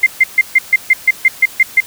sine tone bursts, 2093 Hz, C7, in tune, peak -4 dBFS, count 11, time 0.03-1.804 s, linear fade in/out 5 ms, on 34 ms, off 140 ms, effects white hiss -34 dBFS RMS until 1.86 s

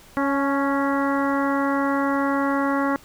harmonic tone with a mistuned harmonic, 277.2 Hz, C#4, in tune, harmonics 1 / 2 / 3 / 4 / 5 / 6 / 7, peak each -22 / -27 / -29 / -27 / -30 / -34 / -34 dBFS, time 0.17-2.96 s, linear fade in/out 0 ms, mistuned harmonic 3, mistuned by +25 cents, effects pink hiss -49 dBFS RMS until 3.04 s

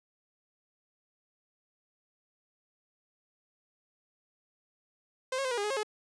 sawtooth tone with pitch steps, 518 / 545 / 515 / 480 / 407.5 / 420 / 540 / 425.3 Hz, C5 / C#5 / C5 / B4 / G#4 / G#4 / C#5 / G#4, -17 / -29 / -28 / -49 / -33 / +19 / -45 / +41 cents, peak -26 dBFS, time 5.32-5.832 s, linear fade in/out 5 ms, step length 64 ms, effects resampled to 22050 Hz + 10-bit

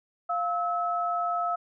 sine tone pair together, 698.5 / 1297.1 Hz, F5 / E6, 0 / -28 cents, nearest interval major seventh, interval 1072 cents, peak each -28 dBFS, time 0.29-1.56 s, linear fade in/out 10 ms, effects none

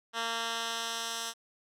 10% pulse tone with band-pass filter sweep, 229.6 Hz, A#3, 26 cents flat, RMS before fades -35 dBFS, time 0.13-1.34 s, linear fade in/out 50 ms, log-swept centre 2600 to 6200 Hz, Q 0.8, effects none

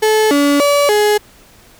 35% pulse tone with pitch steps, 433.2 / 286.1 / 574 / 418.9 Hz, A4 / D4 / D5 / G#4, -27 / -45 / -40 / +15 cents, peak -8 dBFS, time 0.02-1.18 s, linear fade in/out 10 ms, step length 290 ms, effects pink hiss -45 dBFS RMS until 1.79 s

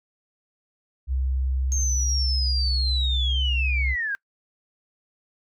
sine tone, 65.41 Hz, C2, in tune, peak -21 dBFS, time 1.07-3.96 s, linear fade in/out 50 ms
sine linear sweep, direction down, 6450 to 1568 Hz, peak -24 dBFS, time 1.72-4.15 s, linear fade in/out 0 ms
effects noise-tail reverb RT60 0.1 s tail -24 dB re dry + tanh soft clip ceiling -12 dBFS

